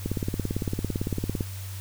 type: click train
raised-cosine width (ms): 3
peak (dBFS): -14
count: 25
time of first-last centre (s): 0.06-1.408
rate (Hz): 17.8
effects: added 96 Hz sine -34 dBFS peak until 1.8 s + white hiss -44 dBFS RMS until 1.8 s